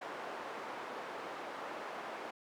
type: band-pass noise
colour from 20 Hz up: white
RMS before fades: -44 dBFS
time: 0.01-2.31 s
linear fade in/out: 10 ms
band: 370 to 1100 Hz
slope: 12 dB/octave
effects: none